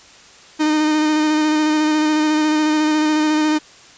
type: tone with vibrato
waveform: 45% pulse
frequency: 306.9 Hz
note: D#4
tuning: 24 cents flat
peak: -14 dBFS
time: 0.59-3.59 s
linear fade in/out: 20 ms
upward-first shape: square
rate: 14 Hz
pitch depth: 15 cents each way
effects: white hiss -44 dBFS RMS until 3.97 s + resampled to 16000 Hz